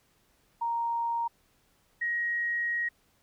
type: tone pair in turn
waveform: sine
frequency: 932.3 / 1889.5 Hz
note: A#5 / A#6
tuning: 0 / +23 cents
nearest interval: octave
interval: 1223 cents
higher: second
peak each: -27 dBFS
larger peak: neither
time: 0.61-1.28 / 2.01-2.89 s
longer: second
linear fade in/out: 10 ms
effects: pink hiss -68 dBFS RMS until 3.22 s